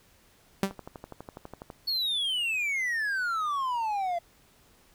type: tone with exponential decay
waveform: sawtooth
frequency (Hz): 195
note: G3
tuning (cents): -9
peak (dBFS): -16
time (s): 0.63-0.75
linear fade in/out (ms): 2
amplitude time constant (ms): 25
type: click train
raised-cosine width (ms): 1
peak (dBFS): -26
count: 13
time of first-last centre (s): 0.71-1.702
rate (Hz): 12.1
type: exponential sweep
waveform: triangle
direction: down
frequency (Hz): 4435 to 674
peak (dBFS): -25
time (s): 1.87-4.19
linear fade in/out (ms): 10
effects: pink hiss -61 dBFS RMS until 4.94 s